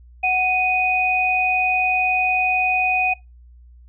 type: tone pair together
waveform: sine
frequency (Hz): 740 / 2489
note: F#5 / D#7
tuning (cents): 0 / 0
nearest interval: octave + major sixth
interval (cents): 2100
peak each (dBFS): -20 / -18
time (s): 0.23-3.14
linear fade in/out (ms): 10
effects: noise-tail reverb RT60 0.2 s tail -22 dB re dry + added 60 Hz sine -43 dBFS peak until 3.88 s

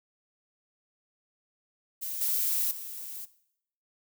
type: noise with level steps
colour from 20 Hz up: violet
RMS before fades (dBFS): -35 / -28 / -40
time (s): 2.01-3.26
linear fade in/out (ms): 20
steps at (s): 2.21 / 2.71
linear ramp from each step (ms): 2
effects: noise-tail reverb RT60 0.7 s tail -17 dB re dry

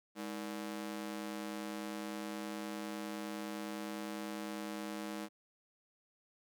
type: ring-modulated tone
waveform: sawtooth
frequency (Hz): 263.3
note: C4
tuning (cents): +11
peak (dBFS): -33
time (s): 0.15-5.29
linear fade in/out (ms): 50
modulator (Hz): 54.9
effects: none

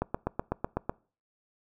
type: click train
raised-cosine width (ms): 1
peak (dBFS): -14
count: 8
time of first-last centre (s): 0.02-0.895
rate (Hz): 8
effects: noise-tail reverb RT60 0.4 s tail -24 dB re dry

